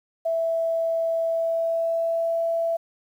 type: tone with pitch glide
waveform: sine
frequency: 659.3 to 665.8 Hz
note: E5 to E5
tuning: 0 to +17 cents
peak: -21 dBFS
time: 0.25-2.77 s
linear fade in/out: 10 ms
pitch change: +17 cents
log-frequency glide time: 1.25-2.44 s
effects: 9-bit